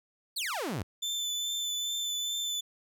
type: exponential sweep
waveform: sawtooth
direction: down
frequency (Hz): 4699 to 77.1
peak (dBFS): -28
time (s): 0.36-0.83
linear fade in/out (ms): 10
type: tone with vibrato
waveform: 30% pulse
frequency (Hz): 3524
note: A7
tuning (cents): +2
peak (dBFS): -28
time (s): 1.02-2.61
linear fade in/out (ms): 10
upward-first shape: triangle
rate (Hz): 2.4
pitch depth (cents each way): 20
effects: none